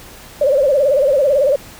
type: tone with vibrato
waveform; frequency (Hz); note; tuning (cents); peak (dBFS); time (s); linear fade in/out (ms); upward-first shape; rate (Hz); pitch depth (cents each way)
sine; 556; C#5; +5; -10; 0.41-1.56; 5; sine; 18; 130
effects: pink hiss -38 dBFS RMS until 1.79 s